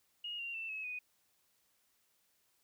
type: tone with pitch steps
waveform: sine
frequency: 2869 / 2768 / 2671 / 2577 / 2486 Hz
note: F7 / F7 / E7 / E7 / D#7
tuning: +46 / -16 / +22 / -40 / -2 cents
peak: -39 dBFS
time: 0.24-0.99 s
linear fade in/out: 5 ms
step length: 150 ms
effects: white hiss -75 dBFS RMS until 2.63 s